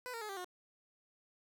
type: tone with pitch steps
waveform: 15% pulse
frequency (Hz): 499.5 / 460.7 / 424.9 / 391.9 / 361.5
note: B4 / A#4 / G#4 / G4 / F#4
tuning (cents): +20 / -20 / +40 / 0 / -40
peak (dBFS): -35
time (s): 0.06-0.445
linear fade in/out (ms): 0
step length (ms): 77
effects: none